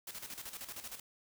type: noise with tremolo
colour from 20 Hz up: white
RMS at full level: -44 dBFS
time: 0.07-1 s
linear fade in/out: 5 ms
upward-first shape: square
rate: 13 Hz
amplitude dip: 65%
effects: none